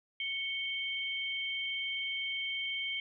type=tone pair together; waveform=sine; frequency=2217 / 3138 Hz; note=C#7 / G7; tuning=0 / +1 cents; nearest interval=tritone; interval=601 cents; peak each=-36 / -36 dBFS; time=0.2-3 s; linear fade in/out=2 ms; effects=none